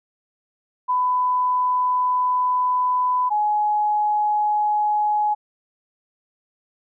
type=tone pair in turn; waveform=sine; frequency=1000 / 840.9 Hz; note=B5 / G#5; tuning=+21 / +21 cents; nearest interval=minor third; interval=300 cents; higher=first; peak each=-17 dBFS; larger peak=neither; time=0.88-3.3 / 3.3-5.35 s; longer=first; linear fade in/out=20 ms; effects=none